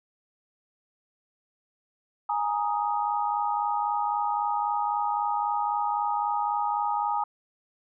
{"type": "chord", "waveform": "sine", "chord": "Ab suspended second", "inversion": "none", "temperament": "just", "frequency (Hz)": [830.6, 934.4, 1245.9], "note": ["Ab5", "Bb5", "Eb6"], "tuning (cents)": [0, 4, 2], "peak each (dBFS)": [-27, -29, -31], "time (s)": [2.29, 7.24], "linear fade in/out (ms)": 5, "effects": []}